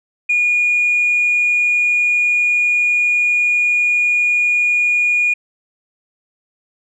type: tone with frequency modulation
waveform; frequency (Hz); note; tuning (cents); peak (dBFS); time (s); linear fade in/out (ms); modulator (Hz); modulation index
sine; 2440; D#7; -34; -11; 0.29-5.34; 10; 27.8; 0.28
effects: tanh soft clip ceiling -8 dBFS